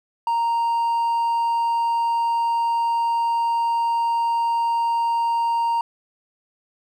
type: tone with hard clipping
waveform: triangle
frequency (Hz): 930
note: A#5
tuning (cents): -4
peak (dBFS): -19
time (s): 0.27-5.81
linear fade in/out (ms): 2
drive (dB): 5
effects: none